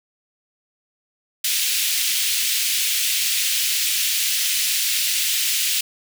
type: high-pass noise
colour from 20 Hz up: pink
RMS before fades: -21 dBFS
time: 1.44-5.81 s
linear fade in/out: 5 ms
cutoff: 2500 Hz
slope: 24 dB/octave
effects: none